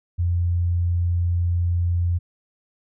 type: tone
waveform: sine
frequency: 87 Hz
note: F2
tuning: 6 cents flat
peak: -18 dBFS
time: 0.18-2.19 s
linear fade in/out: 20 ms
effects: none